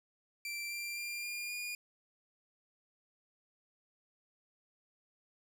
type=tone with pitch steps; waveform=sawtooth; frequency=2349 / 2369 / 2390 / 2411 / 2432 Hz; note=D7 / D7 / D7 / D7 / D#7; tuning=0 / +14 / +30 / +45 / -40 cents; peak=-35 dBFS; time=0.45-1.75 s; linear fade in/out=2 ms; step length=260 ms; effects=none